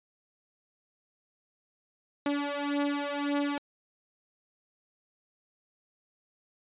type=beating tone pair; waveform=sawtooth; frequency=286.1 / 287.9 Hz; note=D4 / D4; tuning=-45 / -34 cents; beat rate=1.8 Hz; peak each=-27 / -28 dBFS; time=2.26-3.58 s; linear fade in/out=2 ms; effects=resampled to 8000 Hz